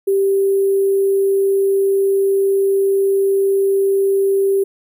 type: tone with sample-and-hold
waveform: sine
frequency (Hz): 392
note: G4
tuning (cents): 0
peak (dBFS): -12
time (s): 0.07-4.64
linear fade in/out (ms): 10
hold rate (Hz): 11025
effects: none